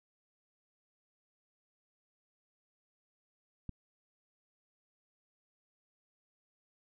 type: click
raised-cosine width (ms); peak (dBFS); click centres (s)
5; -28; 3.693
effects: none